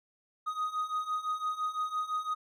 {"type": "beating tone pair", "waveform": "triangle", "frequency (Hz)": [1244.5, 1250.4], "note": ["D#6", "D#6"], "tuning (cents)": [0, 8], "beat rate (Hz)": 5.9, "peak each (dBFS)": [-34, -31], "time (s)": [0.46, 2.35], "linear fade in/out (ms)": 20, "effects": []}